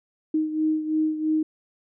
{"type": "beating tone pair", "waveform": "sine", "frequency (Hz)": [311.1, 314.1], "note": ["D#4", "D#4"], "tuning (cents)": [0, 16], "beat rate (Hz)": 3, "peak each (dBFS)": [-22, -28], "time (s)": [0.34, 1.43], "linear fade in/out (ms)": 5, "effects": []}